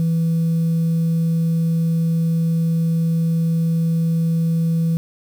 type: tone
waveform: sine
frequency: 164.81 Hz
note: E3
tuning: in tune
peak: -13 dBFS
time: 0-4.97 s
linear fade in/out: 0 ms
effects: tanh soft clip ceiling -14 dBFS + 7-bit

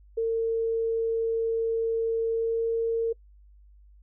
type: tone with pitch glide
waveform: sine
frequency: 454.1 to 457 Hz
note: A#4 to A#4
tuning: -45 to -34 cents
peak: -23 dBFS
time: 0.17-3.13 s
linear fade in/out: 10 ms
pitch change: +11 cents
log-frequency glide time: 2.29-2.64 s
effects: noise-tail reverb RT60 0.1 s tail -25 dB re dry + added 50 Hz sine -51 dBFS peak until 4.02 s

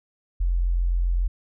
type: tone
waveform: sine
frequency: 43.65 Hz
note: F1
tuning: in tune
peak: -19 dBFS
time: 0.4-1.28 s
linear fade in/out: 10 ms
effects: none

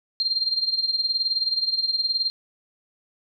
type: tone with tremolo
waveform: sine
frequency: 4186 Hz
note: C8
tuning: in tune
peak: -18 dBFS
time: 0.2-2.3 s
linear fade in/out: 0 ms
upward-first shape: sine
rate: 19 Hz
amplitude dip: 75%
effects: none

